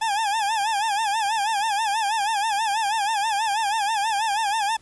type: tone with vibrato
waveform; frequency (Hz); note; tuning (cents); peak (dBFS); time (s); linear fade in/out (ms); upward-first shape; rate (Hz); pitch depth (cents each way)
40% pulse; 849; G#5; +38; -20; 0.01-4.77; 10; sine; 6.2; 120
effects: pink hiss -56 dBFS RMS until 4.81 s + resampled to 24000 Hz